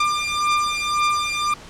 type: beating tone pair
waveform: sawtooth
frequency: 1194 / 1195.9 Hz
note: D6 / D6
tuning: +28 / +31 cents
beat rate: 1.9 Hz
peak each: -18 dBFS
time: 0-1.54 s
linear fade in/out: 5 ms
effects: pink hiss -41 dBFS RMS until 1.69 s + low-pass 7000 Hz 12 dB/octave